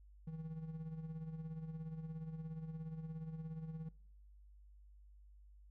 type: tone with tremolo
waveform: triangle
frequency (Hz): 160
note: D#3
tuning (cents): +49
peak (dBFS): -39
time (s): 0.27-3.89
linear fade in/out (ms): 5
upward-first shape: sine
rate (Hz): 17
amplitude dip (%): 60
effects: noise-tail reverb RT60 0.7 s tail -23 dB re dry + added 50 Hz sine -58 dBFS peak until 5.7 s